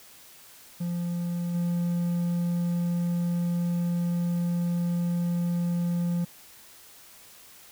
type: tone with level steps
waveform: triangle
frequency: 173.3 Hz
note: F3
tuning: 13 cents flat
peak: -25 / -22 dBFS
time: 0.8-6.25 s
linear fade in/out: 10 ms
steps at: 1.54 s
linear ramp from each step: 10 ms
effects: white hiss -51 dBFS RMS until 7.71 s